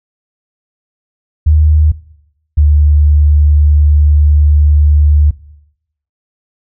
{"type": "tone pair in turn", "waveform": "sine", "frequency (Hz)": [76.7, 74.17], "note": ["D#2", "D2"], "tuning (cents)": [-24, 18], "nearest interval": "minor second", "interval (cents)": 58, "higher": "first", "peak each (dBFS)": -4, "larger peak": "neither", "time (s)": [[1.46, 1.92], [2.57, 5.31]], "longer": "second", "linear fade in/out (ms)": 10, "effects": ["noise-tail reverb RT60 0.8 s tail -19 dB re dry"]}